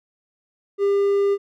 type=tone; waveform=triangle; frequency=400.2 Hz; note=G4; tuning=36 cents sharp; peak=-14 dBFS; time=0.78-1.38 s; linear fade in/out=50 ms; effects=none